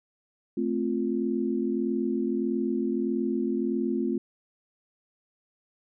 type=chord; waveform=sine; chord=F major; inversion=first; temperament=equal; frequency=220 / 261.6 / 349.2 Hz; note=A3 / C4 / F4; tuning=0 / 0 / 0 cents; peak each=-29 dBFS; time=0.57-4.18 s; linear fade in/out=5 ms; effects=none